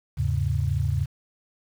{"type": "tone cluster", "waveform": "sine", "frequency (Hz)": [79.7, 103.2, 136.3], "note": ["D#2", "G#2", "C#3"], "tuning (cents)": [42, -10, -29], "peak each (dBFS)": -26, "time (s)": [0.17, 1.06], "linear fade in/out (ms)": 20, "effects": ["8-bit"]}